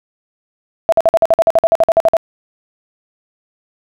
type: tone bursts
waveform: sine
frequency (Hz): 660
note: E5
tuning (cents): +2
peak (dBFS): -6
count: 16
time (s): 0.89-2.168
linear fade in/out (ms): 0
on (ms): 33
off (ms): 50
effects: none